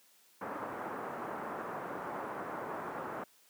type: low-pass noise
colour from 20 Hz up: white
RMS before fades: -40 dBFS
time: 0.41-3.24 s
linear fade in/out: 5 ms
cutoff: 1300 Hz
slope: 24 dB/octave
effects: white hiss -65 dBFS RMS until 3.49 s + high-pass 200 Hz 12 dB/octave